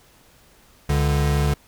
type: tone pair together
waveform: square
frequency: 70 / 145.19 Hz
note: C#2 / D3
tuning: +18 / -19 cents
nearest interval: octave + minor second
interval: 1263 cents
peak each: -21 dBFS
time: 0.89-1.54 s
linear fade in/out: 5 ms
effects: pink hiss -54 dBFS RMS until 1.67 s